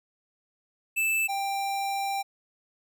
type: tone pair in turn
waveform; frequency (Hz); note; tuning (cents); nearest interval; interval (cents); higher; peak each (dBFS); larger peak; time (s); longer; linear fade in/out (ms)
square; 2637 / 789.2; E7 / G5; 0 / +11; octave + major sixth; 2089; first; -24 / -28; first; 0.96-1.28 / 1.28-2.23; second; 20
effects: none